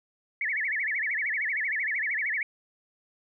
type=tone with vibrato; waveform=sine; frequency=1975.5 Hz; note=B6; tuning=in tune; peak=-26 dBFS; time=0.41-2.43 s; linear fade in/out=2 ms; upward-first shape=sine; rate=13 Hz; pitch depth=250 cents each way; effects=none